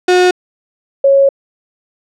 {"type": "tone pair in turn", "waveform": ["35% pulse", "sine"], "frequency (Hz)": [362.4, 550.7], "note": ["F#4", "C#5"], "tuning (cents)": [-36, -11], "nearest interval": "perfect fifth", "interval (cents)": 725, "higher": "second", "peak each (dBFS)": -5, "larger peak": "neither", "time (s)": [[0.08, 0.31], [1.04, 1.29]], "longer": "second", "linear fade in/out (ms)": 5, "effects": ["low-pass 6000 Hz 12 dB/octave"]}